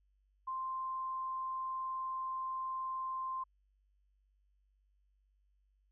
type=tone; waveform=sine; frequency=1046.5 Hz; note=C6; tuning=in tune; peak=-36 dBFS; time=0.47-3.44 s; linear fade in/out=10 ms; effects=added 49 Hz sine -70 dBFS peak until 5.91 s